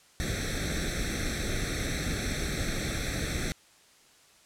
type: noise with comb filter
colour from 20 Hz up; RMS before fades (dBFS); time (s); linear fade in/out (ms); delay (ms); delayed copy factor
pink; -31; 0.2-3.52; 0; 0.51; +1
effects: white hiss -59 dBFS RMS until 4.45 s + low-pass 9000 Hz 12 dB/octave